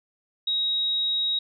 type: tone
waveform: sine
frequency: 3800 Hz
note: A#7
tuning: 33 cents sharp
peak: -22 dBFS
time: 0.47-1.39 s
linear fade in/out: 5 ms
effects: none